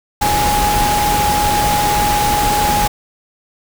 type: tone in noise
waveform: sine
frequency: 830.6 Hz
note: G#5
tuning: in tune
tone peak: -14 dBFS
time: 0.21-2.88 s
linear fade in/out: 10 ms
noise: pink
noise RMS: -18 dBFS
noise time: 0.21-2.88 s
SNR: +1 dB
effects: none